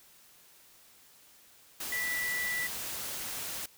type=tone in noise; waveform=sine; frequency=1968 Hz; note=B6; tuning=7 cents flat; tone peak=-31 dBFS; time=1.92-2.67 s; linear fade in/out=5 ms; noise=white; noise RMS=-38 dBFS; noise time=1.8-3.66 s; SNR=+4 dB; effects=white hiss -59 dBFS RMS until 3.77 s